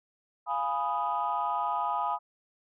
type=chord; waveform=sine; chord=F half-diminished seventh; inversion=none; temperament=equal with one note detuned; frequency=696.4 / 830.6 / 987.8 / 1244.5 Hz; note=F5 / Ab5 / Cb6 / Eb6; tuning=-5 / 0 / 0 / 0 cents; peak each=-35 / -31 / -31 / -32 dBFS; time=0.46-2.19 s; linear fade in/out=50 ms; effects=tanh soft clip ceiling -19 dBFS